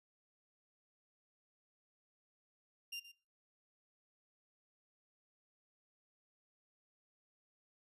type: tone with echo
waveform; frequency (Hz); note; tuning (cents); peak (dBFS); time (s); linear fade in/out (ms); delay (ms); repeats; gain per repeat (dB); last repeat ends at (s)
30% pulse; 2790; F7; -2; -39; 2.92-3; 10; 120; 1; -13; 3.12
effects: noise-tail reverb RT60 0.4 s tail -21 dB re dry + resampled to 32000 Hz